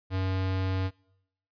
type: tone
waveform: square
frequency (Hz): 94.4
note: F#2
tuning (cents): +35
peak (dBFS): -27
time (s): 0.1-0.91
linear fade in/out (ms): 50
effects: noise-tail reverb RT60 0.8 s tail -25 dB re dry + resampled to 11025 Hz